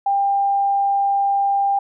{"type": "tone", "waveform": "sine", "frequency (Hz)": 796, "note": "G5", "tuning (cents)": 26, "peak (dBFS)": -15, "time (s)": [0.06, 1.79], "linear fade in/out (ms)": 5, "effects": []}